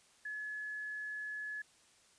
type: tone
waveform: sine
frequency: 1705 Hz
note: G#6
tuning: 45 cents sharp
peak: -39 dBFS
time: 0.25-1.62 s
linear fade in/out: 5 ms
effects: white hiss -66 dBFS RMS until 2.18 s + resampled to 22050 Hz